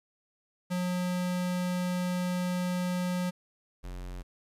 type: tone pair in turn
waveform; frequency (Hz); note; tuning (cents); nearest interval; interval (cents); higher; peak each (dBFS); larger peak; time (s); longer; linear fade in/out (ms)
square; 180 / 45; F#3 / F#1; -47 / -47; 2 octaves; 2400; first; -29 / -38; first; 0.7-3.31 / 3.83-4.23; first; 20
effects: resampled to 32000 Hz + 11-bit